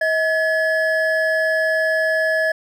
triangle tone pair together, 638 / 1703.3 Hz, D#5 / G#6, +43 / +43 cents, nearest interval octave + perfect fourth, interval 1700 cents, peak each -17 dBFS, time 0.01-2.52 s, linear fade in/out 5 ms, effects none

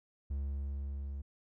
triangle tone with level ramp, 69.6 Hz, C#2, 8 cents sharp, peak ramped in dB -31 to -36 dBFS, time 0.3-1.22 s, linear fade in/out 10 ms, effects none

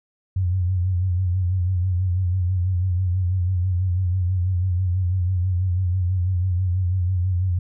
sine tone with vibrato, 91.1 Hz, F#2, 26 cents flat, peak -18 dBFS, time 0.36-7.59 s, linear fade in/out 5 ms, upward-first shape sine, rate 6.1 Hz, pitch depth 69 cents each way, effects none

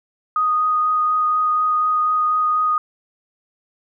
sine tone with vibrato, 1242 Hz, D#6, 3 cents flat, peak -15 dBFS, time 0.36-2.78 s, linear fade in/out 2 ms, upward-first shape sine, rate 4.1 Hz, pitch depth 9 cents each way, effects none

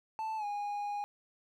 triangle tone with pitch glide, 880 to 821.1 Hz, A5 to G#5, 0 to -20 cents, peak -32 dBFS, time 0.19-1.04 s, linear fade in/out 0 ms, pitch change -120 cents, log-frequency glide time 0.37-0.45 s, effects none

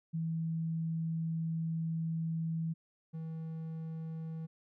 sine / triangle tone pair in turn, 163 / 161.13 Hz, E3 / E3, -19 / -39 cents, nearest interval unison, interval 20 cents, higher first, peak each -32 / -36 dBFS, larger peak first, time 0.13-2.74 / 3.13-4.47 s, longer first, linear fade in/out 20 ms, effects none

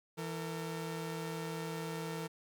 sawtooth tone pair together, 164.81 / 454.7 Hz, E3 / A#4, 0 / -43 cents, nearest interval octave + tritone, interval 1757 cents, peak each -36 / -38 dBFS, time 0.17-2.28 s, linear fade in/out 20 ms, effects none

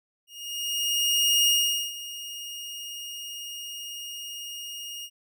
sawtooth tone with ADSR envelope, 2853 Hz, F7, 36 cents sharp, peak -15 dBFS, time 0.27-5.1 s, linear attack 1200 ms, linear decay 450 ms, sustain -17 dB, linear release 58 ms, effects none

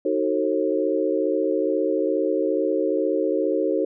sine chord, D# diminished seventh, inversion none, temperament just, 311.1 / 373.4 / 448 / 537.6 Hz, D#4 / F#4 / A4 / C5, 0 / +16 / +31 / +47 cents, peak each -25 dBFS, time 0.05-3.85 s, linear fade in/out 5 ms, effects none

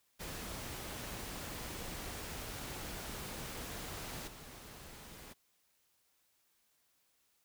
pink noise with level steps, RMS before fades -44 / -52 dBFS, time 0.19-5.34 s, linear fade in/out 20 ms, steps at 4.27 s, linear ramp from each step 10 ms, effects white hiss -75 dBFS RMS until 7.44 s

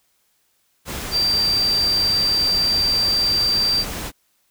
sine tone in noise, 4694 Hz, D8, 2 cents flat, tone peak -16 dBFS, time 1.11-3.85 s, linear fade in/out 50 ms, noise pink, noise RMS -29 dBFS, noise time 0.85-4.12 s, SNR +10 dB, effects white hiss -65 dBFS RMS until 4.5 s

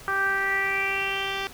10% pulse tone with low-pass filter sweep, 390.8 Hz, G4, 5 cents flat, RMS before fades -26 dBFS, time 0.08-1.47 s, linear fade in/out 0 ms, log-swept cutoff 1400 to 3800 Hz, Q 6.1, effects pink hiss -45 dBFS RMS until 1.53 s

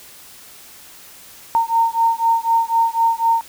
sine beating tone pair, 914 / 918 Hz, A#5 / A#5, -34 / -27 cents, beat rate 4 Hz, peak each -17 dBFS, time 1.55-3.41 s, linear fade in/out 0 ms, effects white hiss -42 dBFS RMS until 3.48 s

